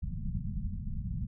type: low-pass noise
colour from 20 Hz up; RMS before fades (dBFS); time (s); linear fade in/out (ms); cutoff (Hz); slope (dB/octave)
pink; -35; 0.02-1.27; 10; 220; 96
effects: none